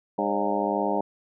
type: harmonic tone with a mistuned harmonic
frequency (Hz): 101.9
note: G#2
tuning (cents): -32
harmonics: 2 / 3 / 4 / 5 / 6 / 7 / 8 / 9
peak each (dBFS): -31 / -31 / -31 / -31 / -31 / -31 / -31 / -31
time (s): 0.18-1.01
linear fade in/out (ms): 5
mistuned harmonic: 5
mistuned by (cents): +88
effects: none